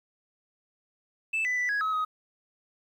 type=tone with pitch steps; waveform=sine; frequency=2635 / 1994 / 1977 / 1663 / 1281 / 1258 Hz; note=E7 / B6 / B6 / G#6 / E6 / D#6; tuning=-1 / +16 / +1 / +2 / -50 / +19 cents; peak=-23 dBFS; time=1.33-2.05 s; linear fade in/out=10 ms; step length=120 ms; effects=tanh soft clip ceiling -24 dBFS + 10-bit